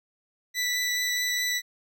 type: tone with vibrato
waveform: 20% pulse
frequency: 1975.5 Hz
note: B6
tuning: in tune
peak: -20 dBFS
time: 0.54-1.62 s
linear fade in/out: 50 ms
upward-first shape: triangle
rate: 4.7 Hz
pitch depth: 9 cents each way
effects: none